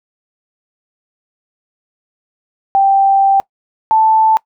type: tone pair in turn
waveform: sine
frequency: 784 / 880 Hz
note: G5 / A5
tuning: 0 / 0 cents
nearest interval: major second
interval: 200 cents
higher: second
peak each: -7 dBFS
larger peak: neither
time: 2.75-3.4 / 3.91-4.37 s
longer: first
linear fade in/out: 0 ms
effects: noise-tail reverb RT60 0.1 s tail -23 dB re dry